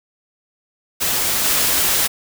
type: noise with level steps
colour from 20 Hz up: white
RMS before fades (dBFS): -19 / -17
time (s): 1-2.08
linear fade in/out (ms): 20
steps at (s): 1.44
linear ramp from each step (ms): 10
effects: none